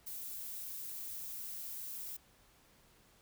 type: noise with high-pass filter sweep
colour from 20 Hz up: violet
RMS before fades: -44 dBFS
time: 0.06-2.17 s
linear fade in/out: 10 ms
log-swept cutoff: 370 to 800 Hz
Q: 1.7
effects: pink hiss -66 dBFS RMS until 3.21 s